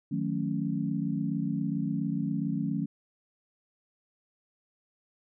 sine chord, D# half-diminished seventh, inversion none, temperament equal with one note detuned, 155.56 / 182.77 / 220 / 277.2 Hz, D#3 / F#3 / A3 / C#4, 0 / -21 / 0 / 0 cents, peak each -33 dBFS, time 0.11-2.86 s, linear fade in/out 10 ms, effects none

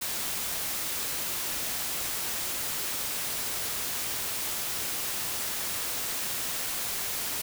white noise, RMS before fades -32 dBFS, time 0.01-7.42 s, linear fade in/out 10 ms, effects none

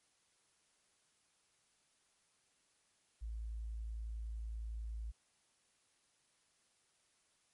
sine tone, 55.4 Hz, A1, 13 cents sharp, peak -40 dBFS, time 3.21-5.12 s, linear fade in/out 20 ms, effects white hiss -75 dBFS RMS until 7.53 s + MP3 48 kbps

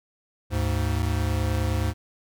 square tone pair together, 74.3 / 103.83 Hz, D2 / G#2, +21 / 0 cents, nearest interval tritone, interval 579 cents, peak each -26 / -26 dBFS, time 0.5-1.94 s, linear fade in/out 50 ms, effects none

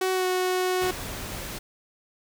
sawtooth tone with pitch glide, 374.4 to 367.8 Hz, F#4 to F#4, +20 to -10 cents, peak -19 dBFS, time 0.01-0.91 s, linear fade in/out 5 ms, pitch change -30 cents, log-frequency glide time 0.12-0.26 s
pink noise, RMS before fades -35 dBFS, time 0.81-1.59 s, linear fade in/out 10 ms
effects none

